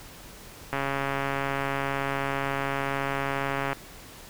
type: click train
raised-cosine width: 0.5 ms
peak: -13 dBFS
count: 415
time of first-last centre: 0.73-3.73 s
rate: 138 Hz
effects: pink hiss -46 dBFS RMS until 4.29 s